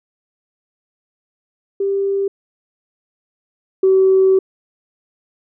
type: tone pair in turn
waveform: sine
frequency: 394.5 / 380.9 Hz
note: G4 / G4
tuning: +11 / -50 cents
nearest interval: minor second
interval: 61 cents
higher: first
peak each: -15 / -8 dBFS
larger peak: second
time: 1.8-2.28 / 3.83-4.39 s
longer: second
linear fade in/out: 5 ms
effects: tanh soft clip ceiling -4 dBFS